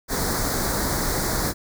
pink band-stop noise, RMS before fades -24 dBFS, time 0.08-1.54 s, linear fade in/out 50 ms, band 2000 to 4000 Hz, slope 48 dB/octave, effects none

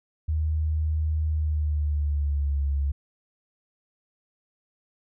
sine tone with pitch glide, 77.78 to 70.1 Hz, D#2 to C#2, 0 to +20 cents, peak -22 dBFS, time 0.28-2.92 s, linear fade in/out 10 ms, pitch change -180 cents, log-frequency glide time 1.29-2.61 s, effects none

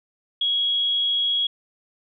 sine tone with amplitude modulation, 3318 Hz, G#7, 2 cents flat, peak -18 dBFS, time 0.41-1.47 s, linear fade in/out 5 ms, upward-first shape sine, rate 251 Hz, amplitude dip 25%, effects none

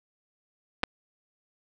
clicks, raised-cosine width 0.3 ms, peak -13 / -8 dBFS, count 2, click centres 0.833 / 0.837 s, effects none

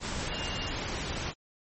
sine tone in noise, 2817 Hz, F7, 14 cents sharp, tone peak -38 dBFS, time 0.29-0.73 s, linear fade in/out 50 ms, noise pink, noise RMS -34 dBFS, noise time 0-1.34 s, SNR -7 dB, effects MP3 32 kbps

